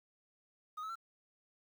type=tone with pitch steps; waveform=triangle; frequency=1243 / 1295 / 1349.3 Hz; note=D#6 / E6 / E6; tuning=-2 / -31 / +40 cents; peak=-38 dBFS; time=0.77-0.956 s; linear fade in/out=10 ms; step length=62 ms; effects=11-bit